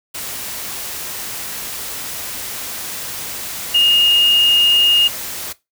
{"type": "tone in noise", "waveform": "sine", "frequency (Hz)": 2845, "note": "F7", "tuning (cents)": 31, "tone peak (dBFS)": -10, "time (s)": [3.74, 5.08], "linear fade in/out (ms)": 10, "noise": "white", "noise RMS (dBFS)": -27, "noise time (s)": [0.14, 5.53], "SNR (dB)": 14, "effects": ["noise-tail reverb RT60 0.2 s tail -18 dB re dry"]}